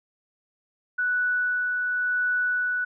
sine tone with tremolo, 1480 Hz, F#6, in tune, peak -21 dBFS, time 0.98-2.85 s, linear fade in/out 10 ms, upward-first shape sine, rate 0.93 Hz, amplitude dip 25%, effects none

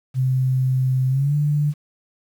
sine tone with pitch glide, 129.9 to 147.5 Hz, C3 to D3, -12 to +8 cents, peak -16 dBFS, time 0.14-1.74 s, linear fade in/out 50 ms, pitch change +220 cents, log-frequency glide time 1.09-1.35 s, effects 8-bit

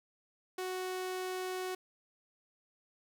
sawtooth tone, 370 Hz, F#4, in tune, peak -32 dBFS, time 0.58-1.75 s, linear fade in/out 5 ms, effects none

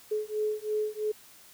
sine beating tone pair, 425.2 / 428.2 Hz, G#4 / A4, +41 / -47 cents, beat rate 3 Hz, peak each -31 dBFS, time 0.11-1.12 s, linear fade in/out 10 ms, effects white hiss -54 dBFS RMS until 1.53 s

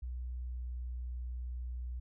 sine tone with pitch glide, 61.74 to 61.31 Hz, B1 to B1, 0 to -12 cents, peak -37 dBFS, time 0.02-2 s, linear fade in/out 10 ms, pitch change -12 cents, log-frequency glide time 0.48-0.61 s, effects none

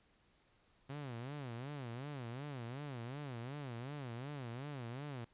sawtooth tone with vibrato, 130.81 Hz, C3, in tune, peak -39 dBFS, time 0.89-5.25 s, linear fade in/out 10 ms, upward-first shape sine, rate 2.7 Hz, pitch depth 220 cents each way, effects pink hiss -72 dBFS RMS until 5.33 s + resampled to 8000 Hz

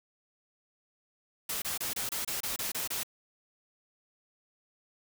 white noise bursts, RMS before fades -34 dBFS, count 10, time 1.49-3.033 s, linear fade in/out 5 ms, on 130 ms, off 27 ms, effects none

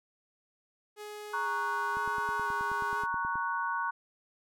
sawtooth tone with vibrato, 415.3 Hz, G#4, in tune, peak -37 dBFS, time 0.96-3.07 s, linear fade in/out 50 ms, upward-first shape square, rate 1 Hz, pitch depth 17 cents each way
sine chord, F# major, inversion first, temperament equal, 932.3 / 1108.7 / 1480 Hz, A#5 / C#6 / F#6, 0 / 0 / 0 cents, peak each -34 dBFS, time 1.33-3.91 s, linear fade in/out 10 ms
click train, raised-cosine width 3 ms, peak -33 dBFS, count 14, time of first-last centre 1.97-3.356 s, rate 9.38 Hz
effects none

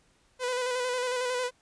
sawtooth tone with vibrato, 500 Hz, B4, 21 cents sharp, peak -24 dBFS, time 0.39-1.51 s, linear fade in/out 50 ms, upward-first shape square, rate 11 Hz, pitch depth 30 cents each way, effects pink hiss -66 dBFS RMS until 1.61 s + resampled to 22050 Hz

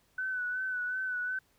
sine tone with vibrato, 1500 Hz, F#6, 23 cents sharp, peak -31 dBFS, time 0.18-1.39 s, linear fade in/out 5 ms, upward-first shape sine, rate 2.7 Hz, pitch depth 36 cents each way, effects pink hiss -69 dBFS RMS until 1.58 s

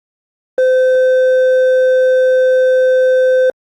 sine tone with hard clipping, 514 Hz, C5, 31 cents flat, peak -9 dBFS, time 0.58-3.5 s, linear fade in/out 2 ms, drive 4 dB, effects Opus 24 kbps

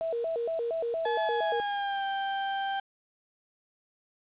sine tone with vibrato, 554.4 Hz, C#5, in tune, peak -28 dBFS, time 0.01-1.6 s, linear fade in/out 0 ms, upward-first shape square, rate 4.3 Hz, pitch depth 290 cents each way
35% pulse tone with pitch glide, 856 to 785 Hz, A5 to G5, -48 to +2 cents, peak -27 dBFS, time 1.05-2.8 s, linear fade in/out 5 ms, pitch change -150 cents, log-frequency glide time 1.21-2.04 s
effects resampled to 8000 Hz + 9-bit

